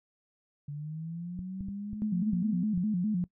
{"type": "linear sweep", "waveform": "sine", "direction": "up", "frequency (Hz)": [142.7, 247.6], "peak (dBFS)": -35, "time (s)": [0.68, 2.64], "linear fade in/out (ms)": 5}
{"type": "clicks", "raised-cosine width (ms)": 5, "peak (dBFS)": -28, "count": 6, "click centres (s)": [1.391, 1.608, 1.686, 1.932, 2.335, 2.777]}
{"type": "tone with vibrato", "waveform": "sine", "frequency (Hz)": 195, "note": "G3", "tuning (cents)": -9, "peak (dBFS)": -26, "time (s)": [2.02, 3.24], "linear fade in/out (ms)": 0, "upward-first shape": "square", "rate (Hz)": 4.9, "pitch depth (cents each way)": 160}
{"effects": ["noise-tail reverb RT60 0.1 s tail -21 dB re dry"]}